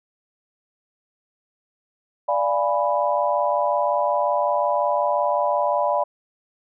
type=chord; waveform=sine; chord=D diminished seventh; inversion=none; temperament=equal with one note detuned; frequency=587.3 / 692.8 / 830.6 / 987.8 Hz; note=D5 / F5 / Ab5 / Cb6; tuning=0 / -14 / 0 / 0 cents; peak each=-22 / -25 / -26 / -23 dBFS; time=2.28-6.04 s; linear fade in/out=10 ms; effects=none